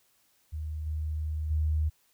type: tone with level steps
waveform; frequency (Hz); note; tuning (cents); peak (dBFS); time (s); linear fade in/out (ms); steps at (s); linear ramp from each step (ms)
sine; 77.2; D#2; -13; -32 / -29 / -24; 0.52-1.9; 20; 0.86 / 1.5; 10
effects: white hiss -68 dBFS RMS until 2.13 s